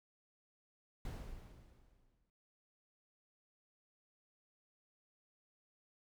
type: noise with exponential decay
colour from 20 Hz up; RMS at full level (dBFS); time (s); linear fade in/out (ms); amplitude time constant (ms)
brown; -41; 1.05-2.3; 2; 270
effects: none